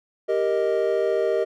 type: chord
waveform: triangle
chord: Eb major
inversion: first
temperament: equal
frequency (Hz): 392 / 466.2 / 622.3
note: G4 / Bb4 / Eb5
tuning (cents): 0 / 0 / 0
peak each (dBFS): -22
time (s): 0.28-1.45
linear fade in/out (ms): 20
effects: none